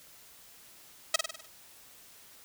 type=tone with echo; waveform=5% pulse; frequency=641 Hz; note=E5; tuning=49 cents flat; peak=-10 dBFS; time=1.14-1.16 s; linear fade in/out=5 ms; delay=50 ms; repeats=6; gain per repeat=-5 dB; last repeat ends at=1.46 s; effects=white hiss -55 dBFS RMS until 2.44 s